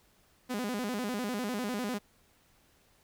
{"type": "tone with vibrato", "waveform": "sawtooth", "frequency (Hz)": 227, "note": "A#3", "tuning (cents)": -46, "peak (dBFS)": -28, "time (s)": [0.49, 1.99], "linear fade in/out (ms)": 20, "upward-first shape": "square", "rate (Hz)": 10, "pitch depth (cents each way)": 180, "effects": ["pink hiss -66 dBFS RMS until 3.03 s"]}